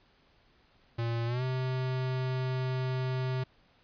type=tone with pitch glide; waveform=square; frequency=116.54 to 129.31 Hz; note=A#2 to C3; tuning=0 to -20 cents; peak=-30 dBFS; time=0.98-3.44 s; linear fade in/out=10 ms; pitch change=+180 cents; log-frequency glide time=1.26-1.43 s; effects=pink hiss -65 dBFS RMS until 3.83 s + resampled to 11025 Hz